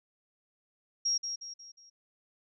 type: tone with echo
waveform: sine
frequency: 5600 Hz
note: F8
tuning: 4 cents sharp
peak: -26 dBFS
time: 1.05-1.18 s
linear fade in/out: 10 ms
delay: 180 ms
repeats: 4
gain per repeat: -7 dB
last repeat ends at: 1.9 s
effects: none